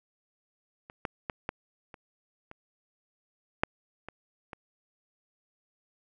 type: clicks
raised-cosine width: 0.5 ms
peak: -30 / -16 / -17 / -16 / -30 / -29 / -8 / -25 / -25 dBFS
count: 9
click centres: 0.899 / 1.052 / 1.298 / 1.491 / 1.942 / 2.514 / 3.635 / 4.086 / 4.532 s
effects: none